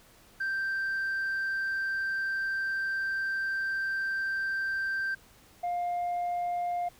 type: tone pair in turn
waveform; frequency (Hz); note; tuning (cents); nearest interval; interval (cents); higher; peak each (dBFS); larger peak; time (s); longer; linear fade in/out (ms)
sine; 1568 / 704.5; G6 / F5; 0 / +15; octave + major second; 1385; first; -26; neither; 0.4-5.15 / 5.63-6.89; first; 10
effects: tanh soft clip ceiling -27 dBFS + pink hiss -58 dBFS RMS until 6.99 s